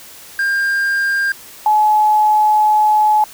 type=tone pair in turn; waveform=triangle / sine; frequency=1600 / 851.5 Hz; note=G6 / G#5; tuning=+35 / +43 cents; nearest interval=major seventh; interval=1092 cents; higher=first; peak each=-12 / -9 dBFS; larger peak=second; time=0.39-1.32 / 1.66-3.24 s; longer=second; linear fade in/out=2 ms; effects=white hiss -38 dBFS RMS until 3.33 s